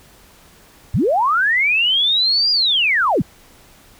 sine linear two-way sweep, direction up then down, 69 to 4900 to 94.8 Hz, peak -13 dBFS, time 0.94-3.22 s, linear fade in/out 5 ms, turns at 2.51 s, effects pink hiss -48 dBFS RMS until 3.99 s

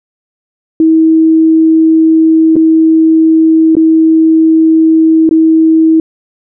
sine tone with dropouts, 321 Hz, E4, 46 cents flat, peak -3 dBFS, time 0.8-6 s, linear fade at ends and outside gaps 2 ms, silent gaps 2.557-2.564 / 3.753-3.767 / 5.292-5.31 s, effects none

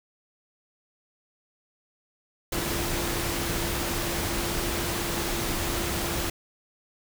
sine tone in noise, 341.8 Hz, F4, 37 cents flat, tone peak -35 dBFS, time 2.52-6.3 s, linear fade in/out 5 ms, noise pink, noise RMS -29 dBFS, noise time 2.52-6.3 s, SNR -9 dB, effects none

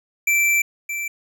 square tone pair in turn, 2338 / 2338 Hz, D7 / D7, -8 / -8 cents, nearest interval unison, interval 0 cents, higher neither, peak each -16 / -25 dBFS, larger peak first, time 0.27-0.62 / 0.89-1.08 s, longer first, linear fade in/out 5 ms, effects none

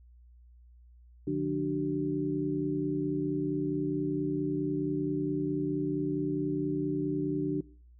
sine tone cluster, 146.2 / 176.4 / 297.2 / 381.7 Hz, D3 / F3 / D4 / G4, -7 / +18 / +21 / -46 cents, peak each -36 / -38 / -30 / -34 dBFS, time 1.27-7.61 s, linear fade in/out 5 ms, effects noise-tail reverb RT60 0.5 s tail -22 dB re dry + added 60 Hz sine -53 dBFS peak until 7.99 s

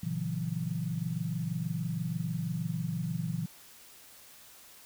sine chord, F# dominant seventh, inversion first, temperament equal, 116.54 / 138.59 / 164.81 / 185 Hz, A#2 / C#3 / E3 / F#3, 0 / 0 / 0 / 0 cents, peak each -38 / -38 / -33 / -39 dBFS, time 0.03-3.46 s, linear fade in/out 5 ms, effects white hiss -54 dBFS RMS until 4.85 s

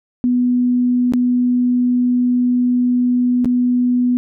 sine tone with dropouts, 246.9 Hz, B3, in tune, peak -12 dBFS, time 0.24-4.17 s, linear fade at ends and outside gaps 0 ms, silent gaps 1.123-1.136 / 3.446-3.456 s, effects none

